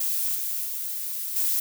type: noise with level steps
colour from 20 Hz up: violet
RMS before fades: -26 / -29 / -31 / -24 dBFS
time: 0-1.6 s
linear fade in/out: 5 ms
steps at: 0.35 / 0.65 / 1.36 s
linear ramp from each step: 2 ms
effects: none